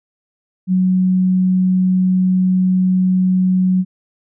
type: tone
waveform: sine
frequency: 185 Hz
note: F#3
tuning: in tune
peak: -11 dBFS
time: 0.67-3.85 s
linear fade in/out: 50 ms
effects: none